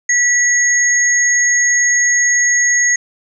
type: tone pair together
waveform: sine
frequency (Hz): 1953 / 6577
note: B6 / G#8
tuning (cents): -20 / -18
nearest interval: octave + major sixth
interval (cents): 2102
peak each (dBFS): -13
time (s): 0.09-2.96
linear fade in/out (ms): 5
effects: none